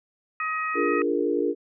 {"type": "harmonic tone", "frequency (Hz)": 631, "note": "D#5", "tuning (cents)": 24, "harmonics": [2, 3, 4], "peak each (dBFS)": [-27, -31, -33], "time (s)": [0.4, 1.02], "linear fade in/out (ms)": 2}
{"type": "chord", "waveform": "sine", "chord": "Bb dominant seventh", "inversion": "first", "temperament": "equal", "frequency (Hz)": [293.7, 349.2, 415.3, 466.2], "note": ["D4", "F4", "Ab4", "Bb4"], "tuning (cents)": [0, 0, 0, 0], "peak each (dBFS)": -27, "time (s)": [0.74, 1.55], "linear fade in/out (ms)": 50}
{"effects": []}